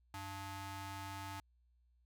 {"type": "ring-modulated tone", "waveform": "sawtooth", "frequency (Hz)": 392, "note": "G4", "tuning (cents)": 0, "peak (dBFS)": -37, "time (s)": [0.14, 1.4], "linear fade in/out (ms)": 2, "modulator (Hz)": 486, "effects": ["added 60 Hz sine -69 dBFS peak until 2.05 s"]}